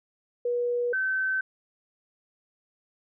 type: tone pair in turn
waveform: sine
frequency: 483.8 / 1536 Hz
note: B4 / G6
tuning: -36 / -36 cents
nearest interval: octave + minor sixth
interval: 2000 cents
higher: second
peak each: -24 dBFS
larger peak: neither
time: 0.45-0.93 / 0.93-1.41 s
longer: neither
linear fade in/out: 5 ms
effects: none